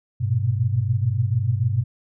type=tone cluster; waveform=sine; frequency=100.3 / 117.3 / 124.2 Hz; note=G2 / A#2 / B2; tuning=+40 / +11 / +10 cents; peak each=-22 / -25 / -22 dBFS; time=0.2-1.84 s; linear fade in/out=20 ms; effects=none